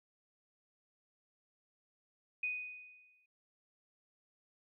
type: tone with exponential decay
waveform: sine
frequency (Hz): 2489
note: D#7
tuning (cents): 0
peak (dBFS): -32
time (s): 2.43-3.26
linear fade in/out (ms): 5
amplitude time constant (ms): 180
effects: none